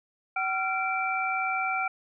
sine tone cluster, 760 / 1376 / 2337 Hz, F#5 / F6 / D7, +46 / -26 / -9 cents, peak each -30 dBFS, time 0.36-1.88 s, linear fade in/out 5 ms, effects none

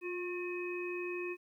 harmonic tone with a mistuned harmonic, 361.3 Hz, F#4, 41 cents flat, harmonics 1 / 3 / 5 / 7, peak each -37 / -49 / -51 / -42 dBFS, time 0.01-1.37 s, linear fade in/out 50 ms, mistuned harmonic 1, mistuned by -36 cents, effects 12-bit

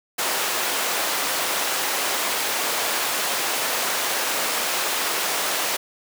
pink high-pass noise, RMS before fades -24 dBFS, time 0.18-5.77 s, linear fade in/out 10 ms, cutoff 570 Hz, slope 12 dB/octave, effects none

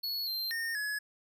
square tone with pitch steps, 4375 / 4152 / 1833 / 1693 Hz, C#8 / C8 / A#6 / G#6, -24 / -14 / -30 / +33 cents, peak -33 dBFS, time 0.03-0.99 s, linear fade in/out 10 ms, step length 240 ms, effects none

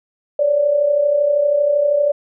sine tone pair together, 550 / 582.7 Hz, C#5 / D5, -14 / -14 cents, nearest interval minor second, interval 100 cents, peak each -21 / -13 dBFS, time 0.39-2.12 s, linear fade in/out 5 ms, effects none

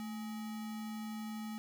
sine tone with sample-and-hold, 218.9 Hz, A3, 9 cents flat, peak -39 dBFS, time 0-1.58 s, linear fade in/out 0 ms, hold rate 1050 Hz, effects none

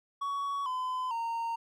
triangle tone with pitch steps, 1122 / 1017.1 / 921.9 Hz, C#6 / C6 / A#5, +21 / -49 / -19 cents, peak -29 dBFS, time 0.21-1.56 s, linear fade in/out 10 ms, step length 450 ms, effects none

